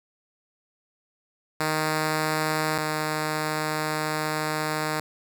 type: tone pair in turn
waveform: 5% pulse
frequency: 155.56 / 154.4 Hz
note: D#3 / D#3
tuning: 0 / -13 cents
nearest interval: unison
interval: 13 cents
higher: first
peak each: -12 / -14 dBFS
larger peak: first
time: 1.6-2.78 / 2.78-5 s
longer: second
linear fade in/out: 2 ms
effects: none